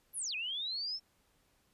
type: linear two-way sweep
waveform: sine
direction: down then up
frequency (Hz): 11840 to 2436 to 5400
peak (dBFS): -35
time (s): 0.13-1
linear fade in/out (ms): 50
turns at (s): 0.35
effects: pink hiss -72 dBFS RMS until 1.73 s + resampled to 32000 Hz